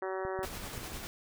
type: harmonic tone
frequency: 189.2 Hz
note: F#3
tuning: 39 cents sharp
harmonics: 2 / 3 / 4 / 5 / 6 / 7 / 8 / 9 / 10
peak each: -36 / -40 / -42 / -44 / -46 / -47 / -48 / -49 / -50 dBFS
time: 0.02-0.45 s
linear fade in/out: 2 ms
type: clicks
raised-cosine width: 5 ms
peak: -32 dBFS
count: 4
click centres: 0.251 / 0.391 / 0.643 / 0.778 s
type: noise with tremolo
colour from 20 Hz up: pink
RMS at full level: -41 dBFS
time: 0.43-1.07 s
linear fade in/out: 0 ms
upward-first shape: square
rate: 10 Hz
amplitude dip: 25%
effects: none